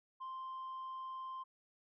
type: tone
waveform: sine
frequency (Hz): 1046.5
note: C6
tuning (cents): 0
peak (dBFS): -40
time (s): 0.2-1.44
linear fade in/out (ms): 20
effects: tanh soft clip ceiling -41 dBFS

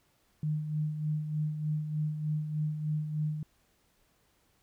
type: tone with tremolo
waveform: sine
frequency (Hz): 152.6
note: D#3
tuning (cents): -33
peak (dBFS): -27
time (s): 0.43-3.43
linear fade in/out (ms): 2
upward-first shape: sine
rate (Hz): 3.3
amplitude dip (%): 55
effects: pink hiss -70 dBFS RMS until 4.62 s

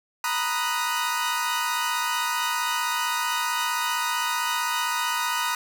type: chord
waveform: sawtooth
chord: B major seventh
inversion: third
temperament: equal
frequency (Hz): 932.3 / 987.8 / 1244.5 / 1480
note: A#5 / B5 / D#6 / F#6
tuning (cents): 0 / 0 / 0 / 0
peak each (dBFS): -26 / -26 / -25 / -27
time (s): 0.24-5.55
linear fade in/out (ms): 2
effects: none

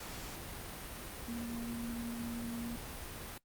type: tone in noise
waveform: sine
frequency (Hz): 234.3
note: A#3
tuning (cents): +9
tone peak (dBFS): -38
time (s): 1.28-2.76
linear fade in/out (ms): 5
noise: pink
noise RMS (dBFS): -45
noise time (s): 0-3.38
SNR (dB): +4
effects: noise-tail reverb RT60 0.1 s tail -20 dB re dry + Opus 48 kbps

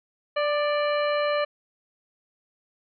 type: harmonic tone with a mistuned harmonic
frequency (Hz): 587.3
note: D5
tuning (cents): 0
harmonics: 1 / 2 / 3 / 4 / 5 / 7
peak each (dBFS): -23 / -29 / -33 / -35 / -37 / -40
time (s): 0.36-1.45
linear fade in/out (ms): 10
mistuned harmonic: 2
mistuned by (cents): +19
effects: none

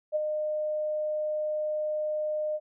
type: tone with ADSR envelope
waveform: sine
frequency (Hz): 610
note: D#5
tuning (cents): -34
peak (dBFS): -22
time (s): 0.12-2.6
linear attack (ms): 36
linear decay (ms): 22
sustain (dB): -5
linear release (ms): 47
effects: none

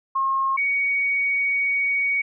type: tone pair in turn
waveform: sine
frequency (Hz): 1076 / 2243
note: C6 / C#7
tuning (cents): +48 / +20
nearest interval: octave + minor second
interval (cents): 1272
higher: second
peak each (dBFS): -19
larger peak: neither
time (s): 0.15-0.57 / 0.57-2.22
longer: second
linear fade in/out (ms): 10
effects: none

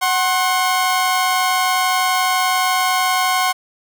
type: tone pair together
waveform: sawtooth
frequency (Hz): 743.1 / 1069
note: F#5 / C6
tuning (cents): +7 / +37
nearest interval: tritone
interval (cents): 630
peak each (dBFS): -14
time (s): 0.01-3.53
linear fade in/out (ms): 20
effects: none

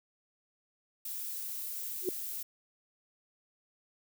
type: noise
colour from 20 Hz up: violet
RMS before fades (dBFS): -39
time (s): 1.05-2.43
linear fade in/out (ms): 5
type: tone with exponential growth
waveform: sine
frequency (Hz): 368.7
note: F#4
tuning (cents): -6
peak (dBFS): -24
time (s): 2.01-2.09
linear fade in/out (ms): 2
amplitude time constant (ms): 17
effects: none

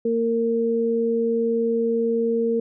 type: tone pair together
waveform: sine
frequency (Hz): 230.2 / 460.4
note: A#3 / A#4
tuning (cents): -22 / -22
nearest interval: octave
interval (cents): 1200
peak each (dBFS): -24 / -20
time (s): 0.05-2.6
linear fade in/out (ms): 5
effects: none

